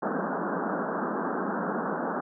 pink band-pass noise, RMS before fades -30 dBFS, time 0.02-2.21 s, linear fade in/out 10 ms, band 170 to 1600 Hz, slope 96 dB/octave, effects none

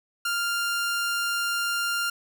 sawtooth tone, 1396.9 Hz, F6, in tune, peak -21 dBFS, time 0.25-2.1 s, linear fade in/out 5 ms, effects none

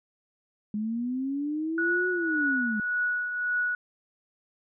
sine linear two-way sweep, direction up then down, 206.8 to 367.7 to 206.8 Hz, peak -27 dBFS, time 0.74-2.8 s, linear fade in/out 2 ms, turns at 2.09 s
sine tone with tremolo, 1466 Hz, F#6, 16 cents flat, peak -23 dBFS, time 1.78-3.75 s, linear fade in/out 2 ms, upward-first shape triangle, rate 1.8 Hz, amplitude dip 55%
effects none

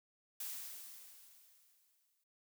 blue noise with exponential decay, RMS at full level -42 dBFS, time 0.4-2.24 s, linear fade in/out 5 ms, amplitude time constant 400 ms, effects noise-tail reverb RT60 0.1 s tail -24 dB re dry

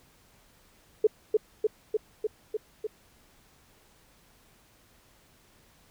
sine tone with echo, 431.3 Hz, A4, 35 cents flat, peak -16 dBFS, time 1.04-1.07 s, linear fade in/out 5 ms, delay 300 ms, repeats 6, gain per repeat -2 dB, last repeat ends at 2.87 s, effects pink hiss -61 dBFS RMS until 5.9 s

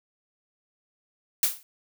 blue noise with exponential decay, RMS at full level -18 dBFS, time 1.43-1.63 s, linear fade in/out 1 ms, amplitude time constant 43 ms, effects none

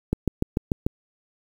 click train, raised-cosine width 3 ms, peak -8 dBFS, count 6, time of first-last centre 0.13-0.865 s, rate 6.8 Hz, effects 7-bit

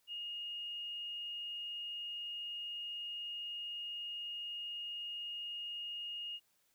sine tone, 2854 Hz, F7, 37 cents sharp, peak -40 dBFS, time 0.07-6.4 s, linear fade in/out 50 ms, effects white hiss -75 dBFS RMS until 6.74 s

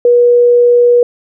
sine tone, 483.1 Hz, B4, 38 cents flat, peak -4 dBFS, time 0.05-1.03 s, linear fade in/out 2 ms, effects none

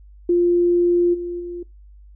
sine tone with level steps, 349.2 Hz, F4, in tune, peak -13 / -24 / -27 dBFS, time 0.29-1.63 s, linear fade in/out 5 ms, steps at 1.13 / 1.39 s, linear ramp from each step 20 ms, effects noise-tail reverb RT60 0.2 s tail -22 dB re dry + added 50 Hz sine -42 dBFS peak until 2.15 s

